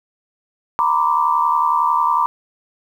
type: tone cluster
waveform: sine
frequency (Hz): 937 / 1008 / 1171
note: A#5 / B5 / D6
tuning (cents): +9 / +35 / -5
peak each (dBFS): -18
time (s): 0.79-2.26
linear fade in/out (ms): 0
effects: 8-bit